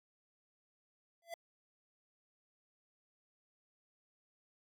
square tone with exponential growth, 676 Hz, E5, 43 cents sharp, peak -39 dBFS, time 1.22-1.34 s, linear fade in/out 2 ms, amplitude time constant 25 ms, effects AAC 64 kbps

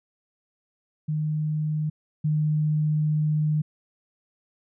sine tone pair in turn, 153.3 / 152.56 Hz, D#3 / D#3, -25 / -34 cents, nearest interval unison, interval 9 cents, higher first, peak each -23 / -20 dBFS, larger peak second, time 1.08-1.9 / 2.24-3.62 s, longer second, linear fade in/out 10 ms, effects none

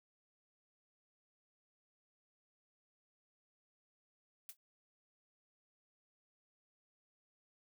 blue noise with exponential decay, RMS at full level -44 dBFS, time 4.49-4.57 s, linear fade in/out 1 ms, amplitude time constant 16 ms, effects none

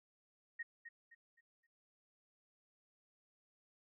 sine tone with echo, 1864.7 Hz, A#6, in tune, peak -40 dBFS, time 0.59-0.63 s, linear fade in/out 10 ms, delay 260 ms, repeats 4, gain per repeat -9 dB, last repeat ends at 1.67 s, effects none

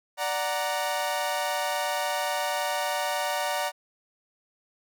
sawtooth chord, D augmented, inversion none, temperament equal, 587.3 / 740 / 932.3 Hz, D5 / F#5 / A#5, 0 / 0 / 0 cents, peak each -27 dBFS, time 0.17-3.72 s, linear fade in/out 50 ms, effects none

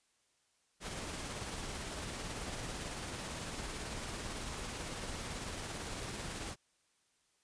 pink noise with tremolo, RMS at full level -41 dBFS, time 0.8-6.56 s, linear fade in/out 50 ms, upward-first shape sine, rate 18 Hz, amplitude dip 25%, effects white hiss -75 dBFS RMS until 7.43 s + resampled to 22050 Hz

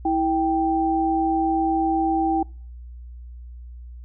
sine tone pair together, 326 / 784 Hz, E4 / G5, -19 / 0 cents, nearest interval octave + minor third, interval 1519 cents, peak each -21 dBFS, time 0.05-2.43 s, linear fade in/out 5 ms, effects noise-tail reverb RT60 0.4 s tail -25 dB re dry + added 60 Hz sine -36 dBFS peak until 4.04 s

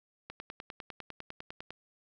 click train, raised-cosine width 0.3 ms, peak -26 dBFS, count 15, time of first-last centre 0.3-1.706 s, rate 9.96 Hz, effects none

